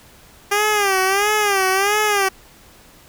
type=tone with vibrato; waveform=10% pulse; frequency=400.4 Hz; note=G4; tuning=37 cents sharp; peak=-7 dBFS; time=0.51-2.29 s; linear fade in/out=10 ms; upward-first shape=sine; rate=1.5 Hz; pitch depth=110 cents each way; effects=pink hiss -47 dBFS RMS until 3.08 s